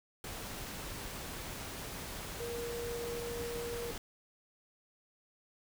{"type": "tone in noise", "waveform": "sine", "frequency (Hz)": 472.8, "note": "A#4", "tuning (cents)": 24, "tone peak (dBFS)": -38, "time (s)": [2.4, 3.91], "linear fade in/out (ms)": 2, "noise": "pink", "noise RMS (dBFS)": -43, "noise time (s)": [0.24, 3.98], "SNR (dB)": 2, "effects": []}